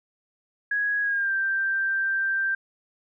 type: tone with pitch glide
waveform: sine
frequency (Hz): 1661.2 to 1573.4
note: G#6 to G6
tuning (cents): 0 to +6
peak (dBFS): -22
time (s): 0.71-2.55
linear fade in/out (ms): 5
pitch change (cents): -94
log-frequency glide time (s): 1.02-1.33
effects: none